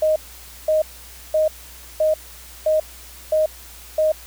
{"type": "tone bursts", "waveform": "sine", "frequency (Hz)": 622.3, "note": "D#5", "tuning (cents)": 0, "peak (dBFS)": -14, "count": 7, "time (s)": [0.02, 4.12], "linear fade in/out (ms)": 5, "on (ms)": 140, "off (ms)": 520, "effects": ["added 60 Hz sine -44 dBFS peak until 4.26 s", "white hiss -42 dBFS RMS until 4.26 s"]}